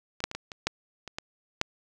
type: clicks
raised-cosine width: 0.2 ms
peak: -20 / -8 / -19 / -17 / -22 / -8 / -22 / -16 / -7 dBFS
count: 9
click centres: 0.204 / 0.24 / 0.314 / 0.35 / 0.518 / 0.67 / 1.077 / 1.185 / 1.614 s
effects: none